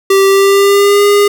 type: tone with pitch glide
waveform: square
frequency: 390 to 408 Hz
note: G4 to G#4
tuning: -9 to -31 cents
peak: -6 dBFS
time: 0.1-1.28 s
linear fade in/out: 5 ms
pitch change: +78 cents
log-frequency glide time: 0.27-1.04 s
effects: none